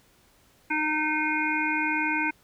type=harmonic tone; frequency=307 Hz; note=D#4; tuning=23 cents flat; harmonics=1 / 3 / 5 / 7 / 8; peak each=-30 / -30 / -30 / -30 / -30 dBFS; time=0.7-2.31 s; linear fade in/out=10 ms; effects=pink hiss -61 dBFS RMS until 2.43 s